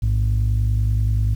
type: tone pair together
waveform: sine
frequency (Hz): 56.95 / 107.3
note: A#1 / A2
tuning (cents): -40 / -43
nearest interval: major seventh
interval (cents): 1097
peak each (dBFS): -17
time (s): 0.02-1.35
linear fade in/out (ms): 10
effects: tanh soft clip ceiling -12 dBFS + 8-bit